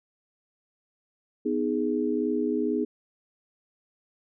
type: chord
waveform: sine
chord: G# minor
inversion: first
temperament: just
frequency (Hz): 249.2 / 311.5 / 415.3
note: B3 / D#4 / G#4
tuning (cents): +16 / +2 / 0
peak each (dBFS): -28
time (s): 1.45-2.85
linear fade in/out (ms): 10
effects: none